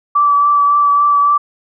sine tone with vibrato, 1157 Hz, D6, 26 cents flat, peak -8 dBFS, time 0.15-1.38 s, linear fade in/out 10 ms, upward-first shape triangle, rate 3.6 Hz, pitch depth 18 cents each way, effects none

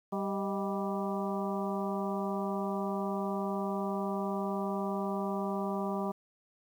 harmonic tone with a mistuned harmonic, 196 Hz, G3, in tune, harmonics 1 / 2 / 3 / 4 / 5 / 6, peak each -34 / -37 / -39 / -40 / -41 / -42 dBFS, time 0.12-6.12 s, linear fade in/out 10 ms, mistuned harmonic 3, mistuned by +91 cents, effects 10-bit

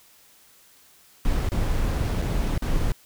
brown noise with dropouts, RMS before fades -23 dBFS, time 1.25-2.92 s, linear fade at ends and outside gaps 1 ms, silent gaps 1.489-1.518 / 2.218-2.222 / 2.579-2.622 s, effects white hiss -55 dBFS RMS until 3.05 s

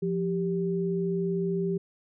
sine tone pair together, 174.45 / 392.2 Hz, F3 / G4, -2 / +1 cents, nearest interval octave + major second, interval 1403 cents, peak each -28 dBFS, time 0.02-1.78 s, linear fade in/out 10 ms, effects none

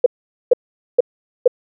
sine tone bursts, 493.9 Hz, B4, in tune, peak -5 dBFS, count 4, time 0.04-1.478 s, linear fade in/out 5 ms, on 22 ms, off 450 ms, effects none

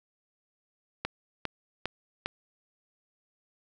click train, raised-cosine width 0.3 ms, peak -14 dBFS, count 4, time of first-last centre 1.05-2.26 s, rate 2.48 Hz, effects none

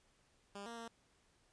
10% pulse tone with pitch steps, 200.9 / 233 / 230.4 Hz, G3 / A#3 / A#3, +43 / -1 / -20 cents, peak -38 dBFS, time 0.55-0.88 s, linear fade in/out 2 ms, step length 110 ms, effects pink hiss -73 dBFS RMS until 1.52 s + resampled to 22050 Hz

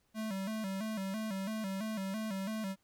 square tone with vibrato, 205.2 Hz, G#3, 21 cents flat, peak -36 dBFS, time 0.14-2.76 s, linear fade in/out 50 ms, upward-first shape square, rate 3 Hz, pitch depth 110 cents each way, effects pink hiss -75 dBFS RMS until 2.83 s

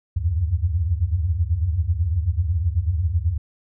sine tone cluster, 75.2 / 85.5 / 93.5 Hz, D2 / F2 / F#2, +42 / -36 / +19 cents, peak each -23 dBFS, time 0.16-3.38 s, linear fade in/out 10 ms, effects none

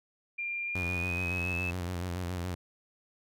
sine tone with pitch glide, 2391 to 2607 Hz, D7 to E7, +30 to -20 cents, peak -32 dBFS, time 0.38-1.71 s, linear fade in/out 10 ms, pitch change +150 cents, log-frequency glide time 0.65-1.59 s
sawtooth tone with vibrato, 89 Hz, F2, 33 cents sharp, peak -29 dBFS, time 0.75-2.55 s, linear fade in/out 5 ms, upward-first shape square, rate 7.1 Hz, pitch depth 51 cents each way
effects none

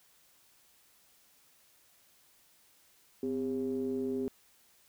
triangle ring-modulated tone, 72.1 Hz, D2, 31 cents flat, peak -26 dBFS, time 3.23-4.28 s, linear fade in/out 0 ms, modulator 329 Hz, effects white hiss -65 dBFS RMS until 4.88 s

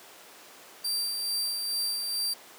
sawtooth tone with tremolo, 4699 Hz, D8, in tune, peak -24 dBFS, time 0.84-2.34 s, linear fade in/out 10 ms, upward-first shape sine, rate 2.3 Hz, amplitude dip 35%, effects pink hiss -49 dBFS RMS until 2.58 s + high-pass 400 Hz 12 dB/octave

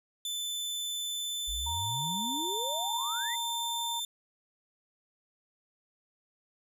sawtooth tone with pitch glide, 3520 to 3561 Hz, A7 to A7, 0 to +20 cents, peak -30 dBFS, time 0.25-4.05 s, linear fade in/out 2 ms, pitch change +20 cents, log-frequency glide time 1.07-3.46 s
sine exponential sweep, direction up, 48.9 to 2093 Hz, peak -36 dBFS, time 1.47-3.36 s, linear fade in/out 20 ms
sine tone, 932.3 Hz, A#5, in tune, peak -35 dBFS, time 1.66-4 s, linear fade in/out 10 ms
effects none

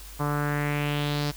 sawtooth tone with low-pass filter sweep, 146.3 Hz, D3, 6 cents flat, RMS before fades -27 dBFS, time 0.19-1.32 s, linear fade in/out 20 ms, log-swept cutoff 1100 to 5100 Hz, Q 3.2, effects added 50 Hz sine -42 dBFS peak until 1.36 s + white hiss -46 dBFS RMS until 1.36 s

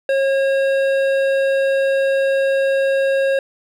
sine tone with hard clipping, 543 Hz, C#5, 36 cents flat, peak -16 dBFS, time 0.09-3.39 s, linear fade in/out 2 ms, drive 11 dB, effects none

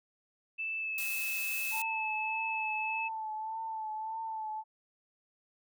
sine tone with pitch glide, 2639 to 2603 Hz, E7 to E7, +1 to -22 cents, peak -33 dBFS, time 0.58-3.09 s, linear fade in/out 20 ms, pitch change -23 cents, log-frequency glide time 0.78-0.92 s
blue noise, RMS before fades -39 dBFS, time 0.98-1.82 s, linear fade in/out 2 ms
sine tone with vibrato, 880 Hz, A5, in tune, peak -35 dBFS, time 1.71-4.64 s, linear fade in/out 50 ms, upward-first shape triangle, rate 1.7 Hz, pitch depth 41 cents each way
effects none

